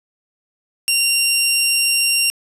15% pulse tone, 2767 Hz, F7, 17 cents flat, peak -7 dBFS, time 0.88-2.3 s, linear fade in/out 0 ms, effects resampled to 32000 Hz + 7-bit

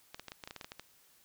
clicks, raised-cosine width 0.2 ms, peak -26 dBFS, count 12, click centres 0.145 / 0.196 / 0.283 / 0.319 / 0.438 / 0.475 / 0.509 / 0.563 / 0.612 / 0.645 / 0.719 / 0.796 s, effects white hiss -65 dBFS RMS until 1.24 s

